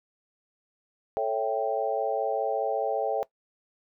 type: chord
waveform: sine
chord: A dominant seventh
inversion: none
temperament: equal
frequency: 440 / 554.4 / 659.3 / 784 Hz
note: A4 / C#5 / E5 / G5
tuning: 0 / 0 / 0 / 0 cents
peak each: -30 dBFS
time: 1.17-3.23 s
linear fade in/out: 0 ms
effects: noise-tail reverb RT60 0.1 s tail -20 dB re dry